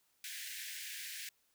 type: high-pass noise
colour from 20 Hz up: pink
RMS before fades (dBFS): -45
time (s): 0.24-1.29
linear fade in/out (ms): 2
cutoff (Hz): 1600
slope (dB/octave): 96
effects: white hiss -75 dBFS RMS until 1.54 s